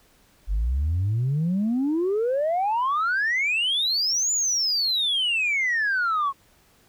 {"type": "exponential two-way sweep", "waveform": "sine", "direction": "up then down", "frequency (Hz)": [46.25, 7100, 1077], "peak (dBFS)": -19, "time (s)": [0.47, 6.33], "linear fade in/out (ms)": 50, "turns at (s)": 4.32, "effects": ["tanh soft clip ceiling -18 dBFS", "pink hiss -59 dBFS RMS until 6.88 s"]}